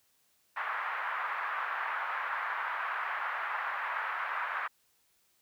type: band-pass noise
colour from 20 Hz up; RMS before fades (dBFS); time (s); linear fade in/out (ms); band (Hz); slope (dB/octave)
pink; -35; 0.56-4.68; 10; 980 to 1800; 24
effects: white hiss -71 dBFS RMS until 5.41 s